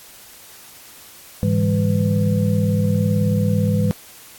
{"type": "tone cluster", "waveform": "sine", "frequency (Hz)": [104.3, 144.2, 163.2, 201.2, 498.4], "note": ["G#2", "D3", "E3", "G3", "B4"], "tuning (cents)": [8, -31, -17, 45, 16], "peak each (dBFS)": [-19, -28, -21, -20, -26], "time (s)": [1.43, 3.91], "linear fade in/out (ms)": 0, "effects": ["white hiss -43 dBFS RMS until 4.38 s", "AAC 64 kbps"]}